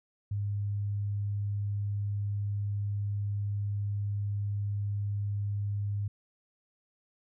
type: tone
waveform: sine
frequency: 101.9 Hz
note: G#2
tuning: 32 cents flat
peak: -29 dBFS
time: 0.31-6.08 s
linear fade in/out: 5 ms
effects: none